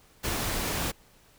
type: noise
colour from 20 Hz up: pink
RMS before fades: -30 dBFS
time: 0.23-0.92 s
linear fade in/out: 20 ms
effects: pink hiss -59 dBFS RMS until 1.38 s